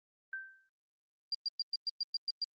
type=tone with exponential decay; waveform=sine; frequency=1558 Hz; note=G6; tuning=11 cents flat; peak=-35 dBFS; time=0.33-0.69 s; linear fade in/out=2 ms; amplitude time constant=78 ms
type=tone bursts; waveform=sine; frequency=4763 Hz; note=D8; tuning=24 cents sharp; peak=-31 dBFS; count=9; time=1.32-2.443 s; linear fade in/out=2 ms; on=27 ms; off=110 ms
effects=Opus 24 kbps